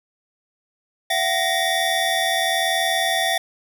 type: tone cluster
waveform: square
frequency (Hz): 674 / 755 / 1868 / 3507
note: E5 / F#5 / A#6 / A7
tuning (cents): +38 / +35 / +3 / -6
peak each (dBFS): -25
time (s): 1.1-3.38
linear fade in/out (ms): 5
effects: none